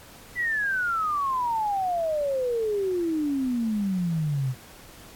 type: exponential sweep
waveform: sine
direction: down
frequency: 1998 to 125.2 Hz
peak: -23 dBFS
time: 0.35-4.55 s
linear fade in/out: 50 ms
effects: pink hiss -48 dBFS RMS until 5.15 s + AAC 64 kbps